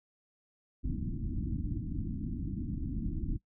pink low-pass noise, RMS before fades -35 dBFS, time 0.83-3.38 s, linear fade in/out 20 ms, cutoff 320 Hz, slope 96 dB/octave, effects noise-tail reverb RT60 0.1 s tail -21 dB re dry

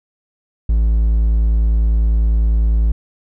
triangle tone, 55 Hz, A1, in tune, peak -9 dBFS, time 0.69-2.92 s, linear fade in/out 5 ms, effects none

